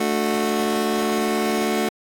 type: chord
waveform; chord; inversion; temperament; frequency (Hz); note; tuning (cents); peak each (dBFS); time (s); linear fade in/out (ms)
25% pulse; D major; second; just; 220.2 / 293.7 / 367.1; A3 / D4 / F#4; +2 / 0 / -14; -19 / -24 / -20; 0-1.89; 5
effects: AAC 64 kbps